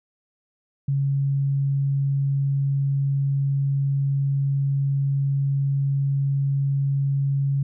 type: tone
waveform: sine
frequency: 138.59 Hz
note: C#3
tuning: in tune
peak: -19 dBFS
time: 0.88-7.63 s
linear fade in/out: 5 ms
effects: none